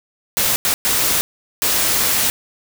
white noise bursts at uneven times, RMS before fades -17 dBFS, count 4, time 0.37-0.56 / 0.65-0.74 / 0.85-1.21 / 1.62-2.3 s, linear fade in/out 0 ms, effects none

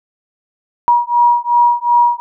sine beating tone pair, 956 / 958.7 Hz, A#5 / A#5, +43 / +48 cents, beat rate 2.7 Hz, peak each -12 / -12 dBFS, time 0.88-2.2 s, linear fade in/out 0 ms, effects none

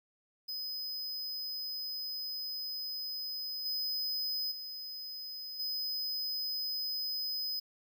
square tone with level steps, 5030 Hz, D#8, 18 cents sharp, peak -37 / -33 / -41 / -34 dBFS, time 0.48-7.6 s, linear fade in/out 10 ms, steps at 3.65 / 4.51 / 5.59 s, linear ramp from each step 10 ms, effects 11-bit

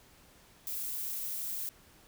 violet noise, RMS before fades -37 dBFS, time 0.67-1.69 s, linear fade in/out 0 ms, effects pink hiss -60 dBFS RMS until 2.07 s

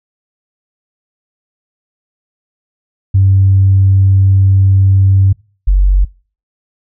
sine tone pair in turn, 96.6 / 47.14 Hz, G2 / F#1, -25 / +33 cents, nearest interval octave, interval 1242 cents, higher first, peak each -4 dBFS, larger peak neither, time 3.14-5.33 / 5.67-6.05 s, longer first, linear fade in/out 10 ms, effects noise-tail reverb RT60 0.4 s tail -25 dB re dry + tanh soft clip ceiling 0 dBFS

